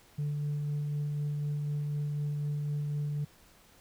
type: tone with tremolo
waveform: sine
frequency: 146.83 Hz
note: D3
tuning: in tune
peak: -27 dBFS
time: 0.18-3.25 s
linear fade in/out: 10 ms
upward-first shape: sine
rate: 4 Hz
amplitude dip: 25%
effects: tanh soft clip ceiling -28 dBFS + pink hiss -60 dBFS RMS until 3.8 s